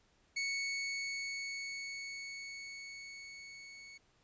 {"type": "tone with level ramp", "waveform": "sawtooth", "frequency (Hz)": 2217, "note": "C#7", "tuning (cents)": 0, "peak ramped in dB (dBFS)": [-30, -47], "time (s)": [0.36, 3.98], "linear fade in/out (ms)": 10, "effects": ["pink hiss -71 dBFS RMS until 4.23 s", "resampled to 16000 Hz"]}